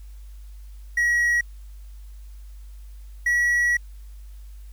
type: tone pair in turn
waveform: triangle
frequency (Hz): 1912 / 1928.6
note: A#6 / B6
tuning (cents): +43 / -42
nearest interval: unison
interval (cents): 15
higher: second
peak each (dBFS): -16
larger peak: neither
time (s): 0.97-1.41 / 3.26-3.77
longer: second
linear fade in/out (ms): 5
effects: added 50 Hz sine -38 dBFS peak until 4.72 s + white hiss -60 dBFS RMS until 4.72 s